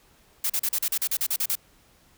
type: noise bursts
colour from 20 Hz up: blue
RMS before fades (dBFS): -25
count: 12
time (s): 0.44-1.554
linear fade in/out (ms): 5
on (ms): 58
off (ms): 38
effects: pink hiss -59 dBFS RMS until 2.17 s